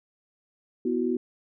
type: chord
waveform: sine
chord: B suspended fourth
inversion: none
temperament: equal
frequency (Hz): 246.9 / 329.6 / 370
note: B3 / E4 / F#4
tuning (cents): 0 / 0 / 0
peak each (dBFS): -27 / -30 / -27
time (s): 0.85-1.17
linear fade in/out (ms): 5
effects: none